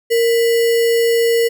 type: tone with sample-and-hold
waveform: sine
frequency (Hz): 463.7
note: A#4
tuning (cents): -9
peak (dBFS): -11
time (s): 0.1-1.49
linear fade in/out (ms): 20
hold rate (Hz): 2450
effects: none